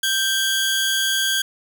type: tone pair together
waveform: sawtooth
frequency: 1568 / 3336 Hz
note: G6 / G#7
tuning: 0 / +7 cents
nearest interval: octave + minor second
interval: 1307 cents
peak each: -18 dBFS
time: 0.03-1.42 s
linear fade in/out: 5 ms
effects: 8-bit